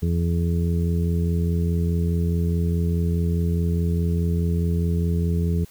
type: harmonic tone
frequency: 84.8 Hz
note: E2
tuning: 50 cents sharp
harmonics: 1 / 2 / 3 / 4 / 5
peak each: -21 / -23 / -36 / -37 / -32 dBFS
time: 0.02-5.65 s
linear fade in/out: 10 ms
effects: white hiss -52 dBFS RMS until 5.7 s